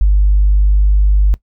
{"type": "tone", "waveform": "sine", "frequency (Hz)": 49.96, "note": "G1", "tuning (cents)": 34, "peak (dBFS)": -6, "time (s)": [0.01, 1.34], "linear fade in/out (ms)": 0, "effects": ["noise-tail reverb RT60 0.1 s tail -19 dB re dry", "tanh soft clip ceiling -2 dBFS"]}